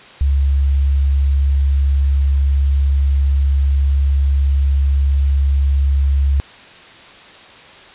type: tone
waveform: sine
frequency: 69.2 Hz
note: C#2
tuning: 2 cents flat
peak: -11 dBFS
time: 0.21-6.4 s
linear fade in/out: 0 ms
effects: white hiss -40 dBFS RMS until 7.94 s + resampled to 8000 Hz